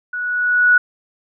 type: tone with level ramp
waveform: sine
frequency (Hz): 1468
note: F#6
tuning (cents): -14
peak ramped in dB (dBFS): -22 to -7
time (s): 0.13-0.78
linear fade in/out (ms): 5
effects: none